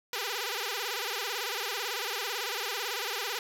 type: tone with vibrato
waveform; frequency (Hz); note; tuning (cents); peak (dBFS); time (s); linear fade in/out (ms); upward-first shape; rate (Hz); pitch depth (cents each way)
5% pulse; 441.7; A4; +7; -20; 0.13-3.39; 2; sine; 18; 220
effects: none